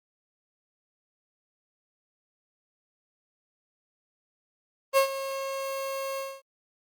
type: tone with ADSR envelope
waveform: 30% pulse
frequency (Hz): 542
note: C#5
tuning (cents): -39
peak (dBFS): -14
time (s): 4.93-6.42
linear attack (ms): 43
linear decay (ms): 96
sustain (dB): -14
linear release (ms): 240
effects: Opus 24 kbps